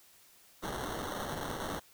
violet noise with sample-and-hold, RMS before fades -38 dBFS, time 0.62-1.8 s, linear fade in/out 20 ms, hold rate 2450 Hz, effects white hiss -61 dBFS RMS until 1.93 s

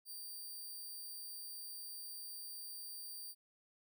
5% pulse tone, 4683 Hz, D8, 6 cents flat, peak -39 dBFS, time 0.05-3.35 s, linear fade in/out 50 ms, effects none

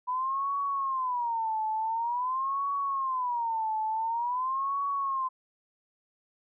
sine tone with vibrato, 987.8 Hz, B5, in tune, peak -27 dBFS, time 0.07-5.29 s, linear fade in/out 20 ms, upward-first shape sine, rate 0.47 Hz, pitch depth 220 cents each way, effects none

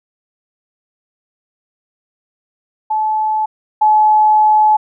sine tone pair in turn, 864 / 856.1 Hz, A5 / A5, -32 / -48 cents, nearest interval unison, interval 16 cents, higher first, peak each -13 / -7 dBFS, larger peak second, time 2.9-3.46 / 3.81-4.77 s, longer second, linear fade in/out 10 ms, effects none

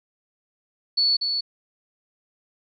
sine tone with echo, 4435 Hz, C#8, in tune, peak -17 dBFS, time 0.97-1.17 s, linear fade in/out 10 ms, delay 240 ms, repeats 1, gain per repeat -5 dB, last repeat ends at 1.41 s, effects none

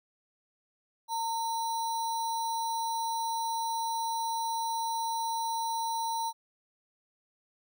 sine tone with sample-and-hold, 912 Hz, A#5, 38 cents flat, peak -29 dBFS, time 1.08-6.33 s, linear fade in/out 50 ms, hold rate 4900 Hz, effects none

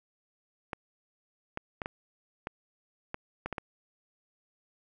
clicks, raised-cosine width 0.5 ms, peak -19 dBFS, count 9, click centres 0.732 / 1.574 / 1.818 / 1.859 / 2.471 / 3.144 / 3.46 / 3.527 / 3.582 s, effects none

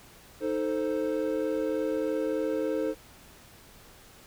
triangle chord, A diminished, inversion second, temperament equal, 311.1 / 440 / 523.3 Hz, Eb4 / A4 / C5, 0 / 0 / 0 cents, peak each -29 dBFS, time 0.4-2.95 s, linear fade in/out 50 ms, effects pink hiss -53 dBFS RMS until 4.26 s

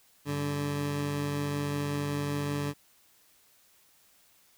20% pulse tone pair together, 97.9 / 144.21 Hz, G2 / D3, -2 / -31 cents, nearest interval perfect fifth, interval 671 cents, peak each -35 / -25 dBFS, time 0.25-2.74 s, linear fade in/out 50 ms, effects white hiss -63 dBFS RMS until 4.57 s

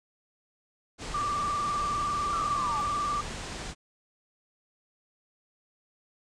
pink low-pass noise, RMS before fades -38 dBFS, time 0.98-3.75 s, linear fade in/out 50 ms, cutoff 8800 Hz, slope 48 dB/octave
sine tone with vibrato, 1174.7 Hz, D6, in tune, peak -27 dBFS, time 1.14-3.21 s, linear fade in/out 5 ms, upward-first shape sine, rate 20 Hz, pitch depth 48 cents each way
sine linear sweep, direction down, 1378 to 819 Hz, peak -34 dBFS, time 2.33-2.81 s, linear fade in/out 0 ms
effects none

